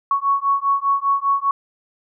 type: beating tone pair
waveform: sine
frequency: 1108.7 / 1113.7 Hz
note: C#6 / C#6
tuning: 0 / +8 cents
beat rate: 5 Hz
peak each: -19 dBFS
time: 0.11-1.51 s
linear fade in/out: 2 ms
effects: none